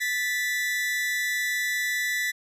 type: tone pair together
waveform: 40% pulse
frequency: 1750.6 / 1975.5 Hz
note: A6 / B6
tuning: -9 / 0 cents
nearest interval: major second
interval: 209 cents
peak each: -30 / -25 dBFS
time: 0-2.32 s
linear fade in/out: 20 ms
effects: resampled to 32000 Hz